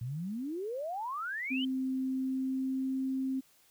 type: exponential sweep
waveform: sine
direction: up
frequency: 113.1 to 3143 Hz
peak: -34 dBFS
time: 0.01-1.65 s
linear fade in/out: 5 ms
type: tone with pitch glide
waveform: sine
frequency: 261.6 to 264.2 Hz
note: C4 to C4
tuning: 0 to +17 cents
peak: -30 dBFS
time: 1.5-3.41 s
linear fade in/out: 20 ms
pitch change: +17 cents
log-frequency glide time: 2-2.99 s
effects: white hiss -65 dBFS RMS until 3.7 s